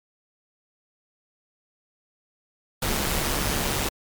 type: noise with amplitude modulation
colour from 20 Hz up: pink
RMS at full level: -23 dBFS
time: 2.82-3.89 s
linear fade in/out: 5 ms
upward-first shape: sine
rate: 143 Hz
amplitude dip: 50%
effects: MP3 96 kbps